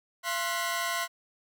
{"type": "tone cluster", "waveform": "sawtooth", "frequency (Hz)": [684, 1058, 1479, 1952], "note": ["F5", "C6", "F#6", "B6"], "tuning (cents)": [-36, 19, -1, -21], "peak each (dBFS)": [-31, -29, -32, -32], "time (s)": [0.23, 1.08], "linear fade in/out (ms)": 50, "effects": []}